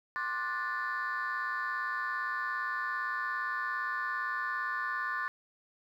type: chord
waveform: sine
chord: D dominant seventh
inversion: third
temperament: just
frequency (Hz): 1057.2 / 1174.7 / 1468.3 / 1762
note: C6 / D6 / F#6 / A6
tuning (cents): +18 / 0 / -14 / +2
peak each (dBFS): -37 / -37 / -37 / -34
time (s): 0.16-5.28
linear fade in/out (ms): 0
effects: tanh soft clip ceiling -26 dBFS + 11-bit